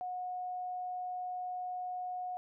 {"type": "tone", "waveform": "sine", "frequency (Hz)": 728, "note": "F#5", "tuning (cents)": -28, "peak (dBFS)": -36, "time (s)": [0.01, 2.37], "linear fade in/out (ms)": 0, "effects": []}